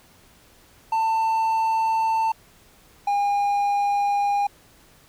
triangle tone pair in turn, 893 / 810.7 Hz, A5 / G#5, +25 / -42 cents, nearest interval major second, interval 167 cents, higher first, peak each -17 dBFS, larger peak neither, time 0.92-2.32 / 3.07-4.47 s, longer neither, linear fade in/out 5 ms, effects pink hiss -54 dBFS RMS until 5.08 s

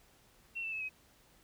sine tone with pitch steps, 2719 / 2657 / 2596 / 2537 Hz, F7 / E7 / E7 / D#7, -47 / +13 / -27 / +33 cents, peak -36 dBFS, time 0.55-0.894 s, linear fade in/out 20 ms, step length 86 ms, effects pink hiss -65 dBFS RMS until 1.43 s

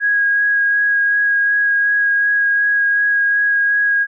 sine tone with vibrato, 1647 Hz, G#6, 15 cents flat, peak -12 dBFS, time 0-4.07 s, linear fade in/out 50 ms, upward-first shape sine, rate 2.7 Hz, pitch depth 11 cents each way, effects none

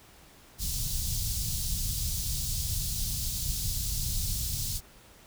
pink band-stop noise, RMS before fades -31 dBFS, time 0.58-4.81 s, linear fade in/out 50 ms, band 140 to 4200 Hz, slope 24 dB/octave, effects pink hiss -55 dBFS RMS until 5.26 s

